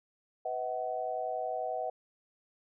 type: tone cluster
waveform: sine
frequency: 499.2 / 639 / 750 Hz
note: B4 / D#5 / F#5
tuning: +19 / +46 / +23 cents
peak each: -39 / -36 / -35 dBFS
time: 0.45-1.9 s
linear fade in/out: 5 ms
effects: none